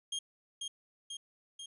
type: tone with echo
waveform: sawtooth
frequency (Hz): 3227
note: G7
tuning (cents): +50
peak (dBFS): -31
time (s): 0.12-0.19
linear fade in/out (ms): 5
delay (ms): 490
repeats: 3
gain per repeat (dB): -3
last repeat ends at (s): 1.66
effects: resampled to 24000 Hz